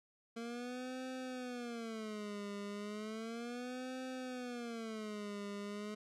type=tone with vibrato; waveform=25% pulse; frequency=228.8 Hz; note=A#3; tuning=32 cents flat; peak=-38 dBFS; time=0.36-5.95 s; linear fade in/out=10 ms; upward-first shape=sine; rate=0.34 Hz; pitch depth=210 cents each way; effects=low-pass 8000 Hz 12 dB/octave